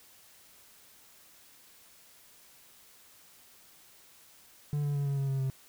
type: tone with pitch steps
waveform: triangle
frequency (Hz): 146.6 / 144.25 / 141.93 / 139.66 / 137.42 / 135.21 / 133.04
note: D3 / D3 / C#3 / C#3 / C#3 / C#3 / C3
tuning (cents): -3 / -31 / +41 / +13 / -15 / -43 / +29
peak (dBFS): -26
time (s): 4.73-5.5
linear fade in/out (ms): 0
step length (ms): 110
effects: white hiss -58 dBFS RMS until 5.68 s